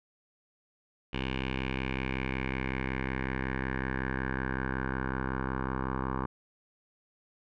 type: tone with low-pass filter sweep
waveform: 10% pulse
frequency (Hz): 65.41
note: C2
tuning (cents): 0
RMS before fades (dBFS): -33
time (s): 1.13-6.26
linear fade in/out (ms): 5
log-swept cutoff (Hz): 2800 to 1200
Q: 4.4
effects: none